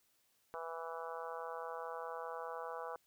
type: harmonic tone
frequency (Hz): 164.81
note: E3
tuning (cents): 0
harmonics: 3 / 4 / 5 / 6 / 7 / 8 / 9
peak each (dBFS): -46 / -49 / -49 / -49 / -49 / -52 / -54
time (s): 0.54-2.96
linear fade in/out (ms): 0
effects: white hiss -75 dBFS RMS until 3.06 s